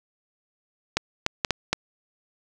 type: clicks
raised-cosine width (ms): 0.2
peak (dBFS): -4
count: 5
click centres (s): 0.97 / 1.264 / 1.448 / 1.507 / 1.73
effects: none